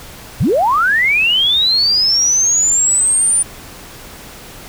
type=linear sweep; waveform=sine; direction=up; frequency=74 to 9397 Hz; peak=-10 dBFS; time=0.4-3.43 s; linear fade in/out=10 ms; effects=pink hiss -35 dBFS RMS until 4.68 s